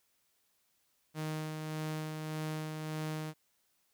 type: tone with tremolo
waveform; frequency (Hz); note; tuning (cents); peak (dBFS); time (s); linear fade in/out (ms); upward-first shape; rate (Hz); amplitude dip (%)
sawtooth; 155.56; D#3; 0; -31; 1.14-3.34; 50; sine; 1.7; 35
effects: white hiss -75 dBFS RMS until 3.93 s